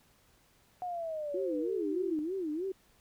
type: linear sweep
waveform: sine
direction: down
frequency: 732 to 300.9 Hz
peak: -34 dBFS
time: 0.82-2.19 s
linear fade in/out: 0 ms
type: tone with vibrato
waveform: sine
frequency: 340.9 Hz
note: F4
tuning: 42 cents flat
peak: -32 dBFS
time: 1.34-2.72 s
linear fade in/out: 5 ms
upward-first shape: sine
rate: 3.2 Hz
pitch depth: 230 cents each way
effects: pink hiss -66 dBFS RMS until 3 s